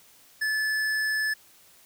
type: tone with tanh clipping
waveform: sine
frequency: 1734 Hz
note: A6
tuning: 26 cents flat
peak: -26 dBFS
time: 0.41-1.34 s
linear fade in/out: 10 ms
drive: 14 dB
effects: white hiss -56 dBFS RMS until 1.85 s